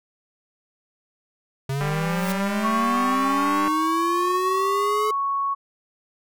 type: linear sweep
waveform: square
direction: up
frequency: 133 to 430 Hz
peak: -24 dBFS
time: 1.69-5.11 s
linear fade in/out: 5 ms
type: click train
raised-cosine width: 0.5 ms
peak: -15 dBFS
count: 371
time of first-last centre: 1.81-3.679 s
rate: 198 Hz
type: noise with exponential growth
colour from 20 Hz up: white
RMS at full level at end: -32 dBFS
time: 1.94-2.32 s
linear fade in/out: 1 ms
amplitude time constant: 81 ms
type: tone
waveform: sine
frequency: 1108.7 Hz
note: C#6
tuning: in tune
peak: -21 dBFS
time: 2.63-5.55 s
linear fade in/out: 20 ms
effects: none